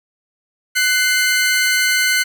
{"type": "tone pair together", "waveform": "sawtooth", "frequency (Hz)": [1497.3, 2094], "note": ["F#6", "C7"], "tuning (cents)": [20, 1], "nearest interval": "tritone", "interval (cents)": 581, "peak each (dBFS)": -13, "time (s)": [0.75, 2.24], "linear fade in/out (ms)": 20, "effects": []}